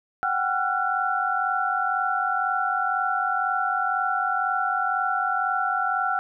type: tone cluster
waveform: sine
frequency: 744 / 786 / 1360 / 1464 Hz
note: F#5 / G5 / F6 / F#6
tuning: +9 / +4 / -46 / -19 cents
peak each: -28 / -28 / -25 / -29 dBFS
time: 0.23-6.19 s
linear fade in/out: 0 ms
effects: none